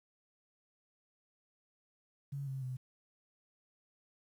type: tone with pitch steps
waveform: sine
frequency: 140 / 133.83 / 127.94 Hz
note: C#3 / C3 / C3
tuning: +18 / +39 / -38 cents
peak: -37 dBFS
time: 2.32-2.77 s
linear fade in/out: 10 ms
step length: 150 ms
effects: 11-bit